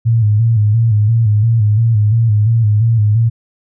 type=tone with vibrato; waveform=sine; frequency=110 Hz; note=A2; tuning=in tune; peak=-8 dBFS; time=0.05-3.3 s; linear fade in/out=20 ms; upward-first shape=square; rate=2.9 Hz; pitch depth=77 cents each way; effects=none